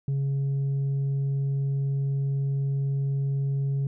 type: tone with tanh clipping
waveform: sine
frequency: 138 Hz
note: C#3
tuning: 7 cents flat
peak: -24 dBFS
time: 0.08-3.87 s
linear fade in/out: 2 ms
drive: 2 dB
effects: none